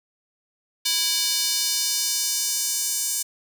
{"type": "tone with high-pass filter sweep", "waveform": "square", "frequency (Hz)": 329.6, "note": "E4", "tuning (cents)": 0, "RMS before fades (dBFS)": -24, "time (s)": [0.85, 3.23], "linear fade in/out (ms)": 10, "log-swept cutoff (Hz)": [4000, 7200], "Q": 1.7, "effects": []}